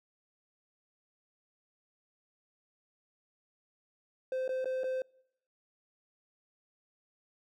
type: tone with dropouts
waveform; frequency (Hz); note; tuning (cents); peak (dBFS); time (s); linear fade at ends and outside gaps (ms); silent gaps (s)
triangle; 518; C5; -17; -29; 4.32-5.02; 2; 4.479-4.491 / 4.645-4.656 / 4.835-4.841
effects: noise-tail reverb RT60 0.8 s tail -26 dB re dry